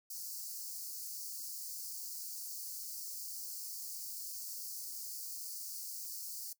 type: high-pass noise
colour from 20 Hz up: white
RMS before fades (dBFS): -44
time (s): 0.1-6.53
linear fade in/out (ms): 5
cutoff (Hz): 4400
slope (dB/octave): 96
effects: noise-tail reverb RT60 0.1 s tail -19 dB re dry